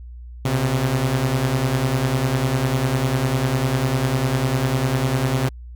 sawtooth beating tone pair, 123.47 / 133.47 Hz, B2 / C3, 0 / +35 cents, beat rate 10 Hz, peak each -19 / -16 dBFS, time 0.45-5.49 s, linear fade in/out 5 ms, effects added 60 Hz sine -34 dBFS peak until 5.75 s

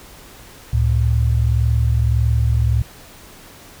sine tone pair together, 71 / 112.7 Hz, C#2 / A2, +42 / +42 cents, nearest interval minor sixth, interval 800 cents, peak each -16 dBFS, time 0.73-2.82 s, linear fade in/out 5 ms, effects pink hiss -42 dBFS RMS until 3.8 s

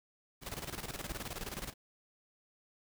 pink noise with tremolo, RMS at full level -40 dBFS, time 0.41-1.74 s, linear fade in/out 50 ms, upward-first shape square, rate 19 Hz, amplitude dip 70%, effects none

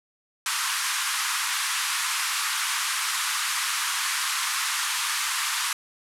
pink band-pass noise, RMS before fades -27 dBFS, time 0.46-5.73 s, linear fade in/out 2 ms, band 1000 to 12000 Hz, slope 48 dB/octave, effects none

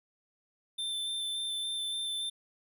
square tone with vibrato, 3553 Hz, A7, 16 cents sharp, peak -33 dBFS, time 0.78-2.3 s, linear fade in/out 10 ms, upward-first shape square, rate 3.5 Hz, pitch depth 9 cents each way, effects none

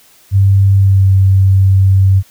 sine tone with pitch glide, 98 to 96.15 Hz, G2 to G2, 0 to -33 cents, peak -5 dBFS, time 0.31-2.23 s, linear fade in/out 50 ms, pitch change -33 cents, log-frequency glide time 0.77-1.07 s, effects white hiss -46 dBFS RMS until 2.3 s

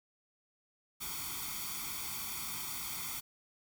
white noise with comb filter, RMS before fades -40 dBFS, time 1-3.21 s, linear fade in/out 20 ms, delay 0.88 ms, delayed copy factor +1, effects none

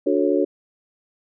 sine chord, D major seventh, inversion none, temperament just, 293.7 / 367.1 / 440.5 / 550.6 Hz, D4 / F#4 / A4 / C#5, 0 / -14 / +2 / -12 cents, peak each -21 / -21 / -23 / -23 dBFS, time 0.06-0.45 s, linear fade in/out 10 ms, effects none

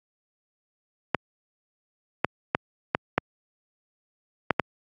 clicks, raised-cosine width 0.5 ms, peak -4 dBFS, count 7, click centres 1.147 / 2.246 / 2.549 / 2.949 / 3.18 / 4.507 / 4.597 s, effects high-pass 100 Hz 12 dB/octave + AAC 48 kbps

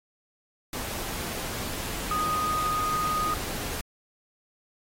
sine tone in noise, 1240 Hz, D#6, 6 cents flat, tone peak -25 dBFS, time 2.11-3.34 s, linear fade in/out 2 ms, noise pink, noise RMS -34 dBFS, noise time 0.73-3.81 s, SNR +6 dB, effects AAC 48 kbps

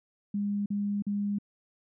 sine tone bursts, 203.5 Hz, G#3, 35 cents flat, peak -27 dBFS, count 3, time 0.34-1.386 s, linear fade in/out 5 ms, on 320 ms, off 43 ms, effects none

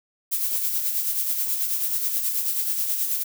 violet noise with tremolo, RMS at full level -23 dBFS, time 0.31-3.24 s, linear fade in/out 20 ms, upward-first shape sine, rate 9.3 Hz, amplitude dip 45%, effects none

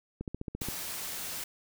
click train, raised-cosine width 3 ms, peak -23 dBFS, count 8, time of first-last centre 0.21-0.686 s, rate 14.7 Hz
white noise, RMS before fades -38 dBFS, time 0.61-1.44 s, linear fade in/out 5 ms
effects none

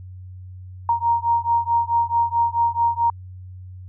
sine beating tone pair, 932.3 / 936.9 Hz, A#5 / A#5, 0 / +8 cents, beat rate 4.6 Hz, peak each -20 / -20 dBFS, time 0.89-3.1 s, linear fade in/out 2 ms, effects added 92 Hz sine -35 dBFS peak until 3.88 s

